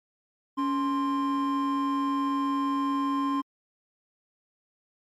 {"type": "tone pair together", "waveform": "triangle", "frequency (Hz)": [279.4, 1050], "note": ["C#4", "C6"], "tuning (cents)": [14, 6], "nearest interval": "octave + major seventh", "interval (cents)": 2292, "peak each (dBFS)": [-23, -25], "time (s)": [0.57, 3.42], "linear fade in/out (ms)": 20, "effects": ["tanh soft clip ceiling -19 dBFS", "MP3 64 kbps"]}